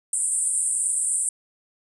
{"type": "band-pass noise", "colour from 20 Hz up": "white", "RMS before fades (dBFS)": -24, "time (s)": [0.13, 1.29], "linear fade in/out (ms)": 2, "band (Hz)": [8200, 9400], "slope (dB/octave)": 96, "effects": []}